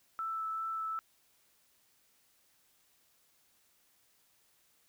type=tone with vibrato; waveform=sine; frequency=1318.5 Hz; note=E6; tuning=in tune; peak=-34 dBFS; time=0.19-0.99 s; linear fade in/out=0 ms; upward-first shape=sine; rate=2.6 Hz; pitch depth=9 cents each way; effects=white hiss -70 dBFS RMS until 4.88 s